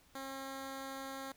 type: tone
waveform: 10% pulse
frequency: 269.4 Hz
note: C#4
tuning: 49 cents flat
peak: -34 dBFS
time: 0.15-1.32 s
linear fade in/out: 2 ms
effects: pink hiss -66 dBFS RMS until 1.36 s